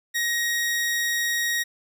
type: tone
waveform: sawtooth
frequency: 1884 Hz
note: A#6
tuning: 18 cents sharp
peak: -19 dBFS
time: 0.14-1.64 s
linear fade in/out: 20 ms
effects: none